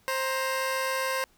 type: tone pair together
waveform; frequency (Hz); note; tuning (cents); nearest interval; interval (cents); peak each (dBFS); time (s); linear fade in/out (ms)
15% pulse; 526.4 / 938; C5 / A#5; +10 / +11; minor seventh; 1001; -21 / -29; 0.08-1.24; 0
effects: pink hiss -63 dBFS RMS until 1.37 s